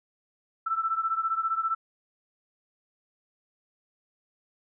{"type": "beating tone pair", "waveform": "sine", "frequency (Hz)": [1323, 1338], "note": ["E6", "E6"], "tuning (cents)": [6, 25], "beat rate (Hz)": 15, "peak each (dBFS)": [-27, -30], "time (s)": [0.66, 1.75], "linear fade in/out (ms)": 10, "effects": []}